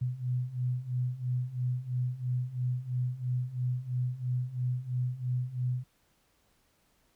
sine beating tone pair, 123.47 / 126.47 Hz, B2 / B2, 0 / +42 cents, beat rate 3 Hz, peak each -34 / -31 dBFS, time 0.01-5.84 s, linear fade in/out 10 ms, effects pink hiss -70 dBFS RMS until 7.15 s

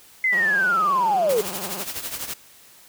sine linear sweep, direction down, 2091 to 406.4 Hz, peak -17 dBFS, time 0.24-1.41 s, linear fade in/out 2 ms
10% pulse tone with vibrato, 189.3 Hz, F#3, 40 cents sharp, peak -24 dBFS, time 0.32-1.84 s, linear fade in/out 10 ms, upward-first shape sine, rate 19 Hz, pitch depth 160 cents each way
white noise with tremolo, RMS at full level -28 dBFS, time 1.29-2.34 s, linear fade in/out 5 ms, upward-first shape triangle, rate 12 Hz, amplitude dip 75%
effects white hiss -50 dBFS RMS until 2.88 s

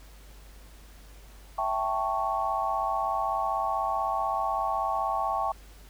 sine chord, A dominant seventh, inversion second, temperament equal, 659.3 / 784 / 880 / 1108.7 Hz, E5 / G5 / A5 / C#6, 0 / 0 / 0 / 0 cents, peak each -33 / -30 / -32 / -30 dBFS, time 1.58-5.52 s, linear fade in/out 5 ms, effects added 50 Hz sine -48 dBFS peak until 5.89 s + pink hiss -55 dBFS RMS until 5.89 s

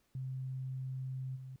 sine tone with level steps, 130.81 Hz, C3, in tune, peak -37 / -44 dBFS, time 0.15-1.56 s, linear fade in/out 2 ms, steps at 1.35 s, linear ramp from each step 20 ms, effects pink hiss -75 dBFS RMS until 1.6 s

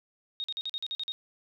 sine tone bursts, 3729 Hz, A#7, in tune, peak -31 dBFS, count 9, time 0.4-1.12 s, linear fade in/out 0 ms, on 40 ms, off 45 ms, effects none

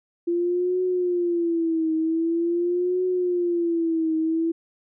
sine tone with vibrato, 341.8 Hz, F4, 37 cents flat, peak -20 dBFS, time 0.27-4.52 s, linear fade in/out 10 ms, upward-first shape triangle, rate 0.45 Hz, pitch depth 130 cents each way, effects none

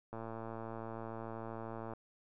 click train, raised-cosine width 1 ms, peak -30 dBFS, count 205, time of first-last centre 0.13-1.935 s, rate 113 Hz, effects none

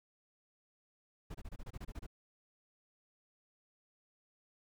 brown noise bursts, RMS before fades -44 dBFS, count 11, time 1.3-2.066 s, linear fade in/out 10 ms, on 46 ms, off 26 ms, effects none

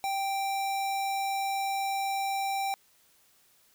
square tone, 784 Hz, G5, in tune, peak -29 dBFS, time 0.04-2.74 s, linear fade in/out 0 ms, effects white hiss -64 dBFS RMS until 3.74 s

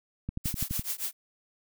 click train, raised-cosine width 5 ms, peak -20 dBFS, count 7, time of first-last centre 0.29-0.794 s, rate 11.9 Hz
blue noise with tremolo, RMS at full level -30 dBFS, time 0.44-1.13 s, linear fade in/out 20 ms, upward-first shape triangle, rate 7 Hz, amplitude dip 100%
effects none

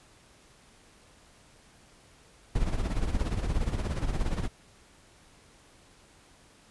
brown noise with tremolo, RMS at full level -26 dBFS, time 2.55-4.48 s, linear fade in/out 5 ms, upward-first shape sine, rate 17 Hz, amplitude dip 65%, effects pink hiss -58 dBFS RMS until 6.7 s + resampled to 24000 Hz

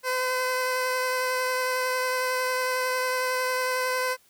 15% pulse tone with vibrato, 510 Hz, C5, 44 cents flat, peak -18 dBFS, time 0.03-4.17 s, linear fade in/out 50 ms, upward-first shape triangle, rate 11 Hz, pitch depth 12 cents each way, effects white hiss -61 dBFS RMS until 4.29 s

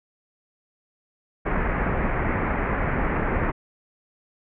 pink low-pass noise, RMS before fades -24 dBFS, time 1.45-3.52 s, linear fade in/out 20 ms, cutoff 2200 Hz, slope 48 dB/octave, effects none

